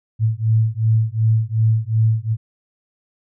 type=beating tone pair; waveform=sine; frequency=109.8 / 112.5 Hz; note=A2 / A2; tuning=-3 / +39 cents; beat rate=2.7 Hz; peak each=-17 dBFS; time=0.19-2.37 s; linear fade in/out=50 ms; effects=none